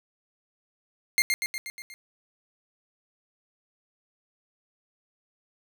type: tone with echo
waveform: sawtooth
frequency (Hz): 2113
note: C7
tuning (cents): +16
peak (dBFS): -15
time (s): 1.18-1.22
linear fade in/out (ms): 0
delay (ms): 120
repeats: 6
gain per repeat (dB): -4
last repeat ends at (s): 1.94
effects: none